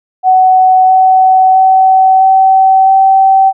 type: tone with pitch steps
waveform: sine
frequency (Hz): 748 / 753.6 / 759.3 / 765 / 770.8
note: F#5 / F#5 / F#5 / G5 / G5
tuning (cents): +19 / +32 / +45 / -42 / -29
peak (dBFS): -3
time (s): 0.23-3.53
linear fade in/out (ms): 50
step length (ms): 660
effects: none